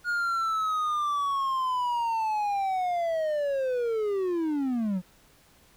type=linear sweep; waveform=triangle; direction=down; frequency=1439 to 174.61 Hz; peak=-23 dBFS; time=0.04-5.02 s; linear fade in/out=50 ms; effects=pink hiss -59 dBFS RMS until 5.76 s